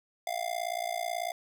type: tone with amplitude modulation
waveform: square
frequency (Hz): 698.5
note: F5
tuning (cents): 0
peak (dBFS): -28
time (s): 0.27-1.32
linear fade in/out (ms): 2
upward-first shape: sine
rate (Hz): 58.2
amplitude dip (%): 95
effects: none